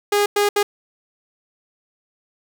sawtooth tone bursts at uneven times, 410.2 Hz, G#4, 21 cents flat, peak -11 dBFS, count 3, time 0.12-0.26 / 0.36-0.49 / 0.56-0.63 s, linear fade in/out 5 ms, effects none

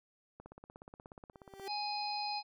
click train, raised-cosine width 1 ms, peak -36 dBFS, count 21, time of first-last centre 0.4-1.598 s, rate 16.7 Hz
30% pulse tone with exponential growth, 390.6 Hz, G4, 6 cents flat, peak -37 dBFS, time 1.33-1.68 s, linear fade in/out 2 ms, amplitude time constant 74 ms
harmonic tone, 830.6 Hz, G#5, in tune, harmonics 1 / 3 / 5 / 6, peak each -37 / -46 / -42 / -43 dBFS, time 1.66-2.43 s, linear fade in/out 50 ms
effects none

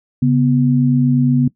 sine tone pair together, 138.57 / 246.9 Hz, C#3 / B3, 0 / 0 cents, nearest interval minor seventh, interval 1000 cents, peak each -13 dBFS, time 0.22-1.48 s, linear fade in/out 5 ms, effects noise-tail reverb RT60 0.1 s tail -20 dB re dry

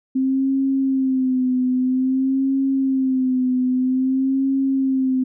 sine tone with vibrato, 261.6 Hz, C4, in tune, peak -16 dBFS, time 0.15-5.24 s, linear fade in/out 10 ms, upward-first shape sine, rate 0.51 Hz, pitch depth 55 cents each way, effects none

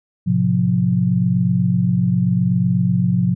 sine chord, F major, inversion first, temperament equal with one note detuned, 110 / 130.81 / 178.59 Hz, A2 / C3 / F3, 0 / 0 / +39 cents, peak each -21 / -19 / -16 dBFS, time 0.26-3.35 s, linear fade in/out 20 ms, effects none

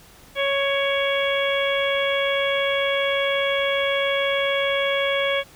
harmonic tone with a mistuned harmonic, 554.4 Hz, C#5, in tune, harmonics 1 / 2 / 3 / 4 / 5 / 6, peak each -22 / -30 / -29 / -26 / -34 / -28 dBFS, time 0.35-5.44 s, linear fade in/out 50 ms, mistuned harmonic 4, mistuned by +20 cents, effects pink hiss -49 dBFS RMS until 5.55 s

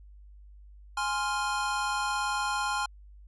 square chord, F minor, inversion first, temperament equal, 830.6 / 1046.5 / 1396.9 Hz, Ab5 / C6 / F6, 0 / 0 / 0 cents, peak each -33 dBFS, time 0.97-2.86 s, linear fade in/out 5 ms, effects added 50 Hz sine -48 dBFS peak until 3.27 s + resampled to 24000 Hz

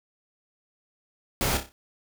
pink noise with echo, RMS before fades -26 dBFS, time 1.41-1.57 s, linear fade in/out 0 ms, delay 30 ms, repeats 5, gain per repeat -7 dB, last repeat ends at 1.72 s, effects none

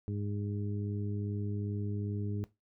harmonic tone, 102.5 Hz, G#2, 22 cents flat, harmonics 1 / 2 / 3 / 4, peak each -34 / -40 / -44 / -46 dBFS, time 0.08-2.44 s, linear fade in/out 0 ms, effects noise-tail reverb RT60 0.2 s tail -17 dB re dry

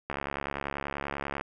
click train, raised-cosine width 0.5 ms, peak -17 dBFS, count 93, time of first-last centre 0.1-1.411 s, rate 70.2 Hz, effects none

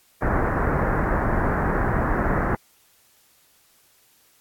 pink low-pass noise, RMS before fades -22 dBFS, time 0.22-2.55 s, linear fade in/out 2 ms, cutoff 1800 Hz, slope 48 dB/octave, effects white hiss -59 dBFS RMS until 4.4 s + AAC 64 kbps

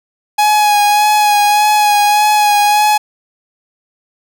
45% pulse tone with vibrato, 835 Hz, G#5, 9 cents sharp, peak -8 dBFS, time 0.38-2.98 s, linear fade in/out 10 ms, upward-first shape sine, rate 1.7 Hz, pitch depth 21 cents each way, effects none

